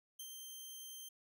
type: tone with ADSR envelope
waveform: 10% pulse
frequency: 3141 Hz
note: G7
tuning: 3 cents sharp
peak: -37 dBFS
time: 0.19-1.09 s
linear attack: 8 ms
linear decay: 68 ms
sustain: -3 dB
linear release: 9 ms
effects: none